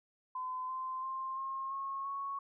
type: tone with pitch steps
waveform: sine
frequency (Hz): 1021 / 1037.6 / 1054.6 / 1071.8 / 1089.2 / 1107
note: C6 / C6 / C6 / C6 / C#6 / C#6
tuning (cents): -43 / -15 / +13 / +41 / -31 / -3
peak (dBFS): -36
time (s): 0.35-2.39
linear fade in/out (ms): 5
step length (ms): 340
effects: none